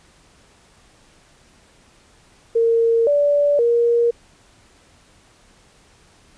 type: tone with pitch steps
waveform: sine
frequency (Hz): 459.6 / 579 / 470.9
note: A#4 / D5 / A#4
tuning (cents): -25 / -25 / +18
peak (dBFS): -13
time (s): 2.55-4.11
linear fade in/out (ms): 10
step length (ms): 520
effects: pink hiss -53 dBFS RMS until 6.37 s + resampled to 22050 Hz